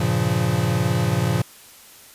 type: chord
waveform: square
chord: G half-diminished seventh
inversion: none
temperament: equal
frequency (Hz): 98 / 116.54 / 138.59 / 174.61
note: G2 / Bb2 / Db3 / F3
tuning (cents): 0 / 0 / 0 / 0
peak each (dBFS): -27 / -23 / -25 / -25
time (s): 0-1.42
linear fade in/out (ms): 5
effects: white hiss -46 dBFS RMS until 2.14 s + resampled to 32000 Hz